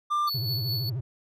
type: tone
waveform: triangle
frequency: 1190 Hz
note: D6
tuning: 22 cents sharp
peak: -21 dBFS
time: 0.1-0.3 s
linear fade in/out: 20 ms
type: tone with tremolo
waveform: square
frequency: 4435 Hz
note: C#8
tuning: in tune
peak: -28 dBFS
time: 0.27-0.9 s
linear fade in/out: 10 ms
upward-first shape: sine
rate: 4.9 Hz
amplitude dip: 45%
type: tone with vibrato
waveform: triangle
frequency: 120.3 Hz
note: B2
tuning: 45 cents flat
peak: -26 dBFS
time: 0.34-1.01 s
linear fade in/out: 10 ms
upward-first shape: sine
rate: 13 Hz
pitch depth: 230 cents each way
effects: none